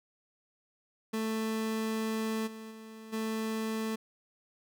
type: tone with level steps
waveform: 30% pulse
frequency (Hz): 220.8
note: A3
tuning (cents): +6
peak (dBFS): -28 / -40 / -43 / -29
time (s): 1.13-3.96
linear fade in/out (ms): 10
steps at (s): 2.46 / 2.7 / 3.12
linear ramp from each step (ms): 20
effects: none